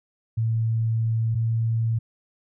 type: tone pair in turn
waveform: sine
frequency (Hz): 113 / 113.72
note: A2 / A#2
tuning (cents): +47 / -42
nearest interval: unison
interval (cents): 11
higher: second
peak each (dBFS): -20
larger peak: neither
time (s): 0.37-1.35 / 1.35-1.99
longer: first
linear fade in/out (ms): 10
effects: none